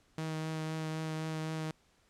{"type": "tone with vibrato", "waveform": "sawtooth", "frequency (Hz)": 158.1, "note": "D#3", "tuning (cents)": 28, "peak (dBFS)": -31, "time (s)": [0.18, 1.71], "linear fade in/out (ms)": 2, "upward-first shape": "triangle", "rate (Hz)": 3.9, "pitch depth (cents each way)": 14, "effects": ["pink hiss -69 dBFS RMS until 2.09 s", "low-pass 9000 Hz 12 dB/octave"]}